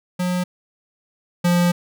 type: tone pair in turn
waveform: square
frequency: 180 / 175.28 Hz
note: F#3 / F3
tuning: -47 / +7 cents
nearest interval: unison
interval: 46 cents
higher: first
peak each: -20 / -15 dBFS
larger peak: second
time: 0.19-0.44 / 1.44-1.72 s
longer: second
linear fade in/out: 10 ms
effects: none